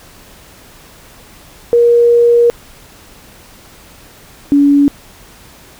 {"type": "tone pair in turn", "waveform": "sine", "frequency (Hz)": [473.6, 284.6], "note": ["A#4", "C#4"], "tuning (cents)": [27, 46], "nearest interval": "major sixth", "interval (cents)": 881, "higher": "first", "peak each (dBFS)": -5, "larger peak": "neither", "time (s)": [[1.73, 2.5], [4.52, 4.88]], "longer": "first", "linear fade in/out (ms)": 0, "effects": ["pink hiss -40 dBFS RMS until 5.79 s"]}